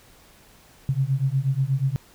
sine beating tone pair, 130.81 / 139.11 Hz, C3 / C#3, 0 / +6 cents, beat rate 8.3 Hz, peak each -23 dBFS, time 0.89-1.96 s, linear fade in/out 0 ms, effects pink hiss -53 dBFS RMS until 2.14 s

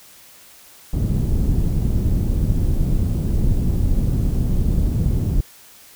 pink low-pass noise, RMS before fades -18 dBFS, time 0.93-5.41 s, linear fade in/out 5 ms, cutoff 180 Hz, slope 12 dB/octave, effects white hiss -46 dBFS RMS until 5.95 s

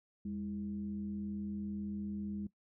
sine tone with frequency modulation, 203.7 Hz, G#3, 33 cents flat, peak -37 dBFS, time 0.25-2.47 s, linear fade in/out 5 ms, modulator 123 Hz, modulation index 0.49, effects noise-tail reverb RT60 0.1 s tail -18 dB re dry

